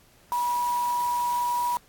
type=tone in noise; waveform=sine; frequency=969 Hz; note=B5; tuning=33 cents flat; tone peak=-23 dBFS; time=0.32-1.77 s; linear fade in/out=0 ms; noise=white; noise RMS=-40 dBFS; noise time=0.32-1.77 s; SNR=+14 dB; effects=pink hiss -58 dBFS RMS until 1.88 s + AAC 64 kbps